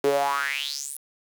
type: tone with high-pass filter sweep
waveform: sawtooth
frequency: 140 Hz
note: C#3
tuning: 18 cents sharp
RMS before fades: -26 dBFS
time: 0.04-0.97 s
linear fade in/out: 2 ms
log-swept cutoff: 370 to 11000 Hz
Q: 6.5
effects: 8-bit